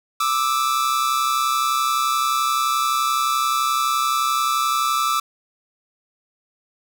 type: tone pair together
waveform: 45% pulse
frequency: 1179.4 / 1311 Hz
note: D6 / E6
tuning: +7 / -10 cents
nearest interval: major second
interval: 183 cents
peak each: -21 dBFS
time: 0.2-5.2 s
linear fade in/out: 5 ms
effects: none